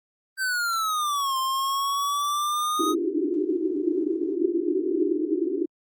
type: exponential two-way sweep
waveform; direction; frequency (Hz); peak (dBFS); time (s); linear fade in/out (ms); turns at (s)
square; down then up; 1568 to 1050 to 1257; -24; 0.37-2.95; 50; 1.38
type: band-pass noise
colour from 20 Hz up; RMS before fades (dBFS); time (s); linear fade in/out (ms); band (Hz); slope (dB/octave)
pink; -25; 2.79-5.66; 10; 300 to 390; 96
effects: Opus 32 kbps